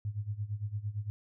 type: tone with tremolo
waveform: sine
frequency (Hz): 104.2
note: G#2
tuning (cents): +6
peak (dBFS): -30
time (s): 0.05-1.1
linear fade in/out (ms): 0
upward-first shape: sine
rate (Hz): 8.8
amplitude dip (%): 85
effects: none